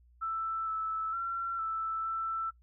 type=tone with pitch steps; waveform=sine; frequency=1325 / 1311 / 1360 / 1321 / 1330 Hz; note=E6 / E6 / F6 / E6 / E6; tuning=+9 / -10 / -46 / +3 / +15 cents; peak=-31 dBFS; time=0.21-2.51 s; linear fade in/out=20 ms; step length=460 ms; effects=noise-tail reverb RT60 0.1 s tail -17 dB re dry + added 60 Hz sine -59 dBFS peak until 2.62 s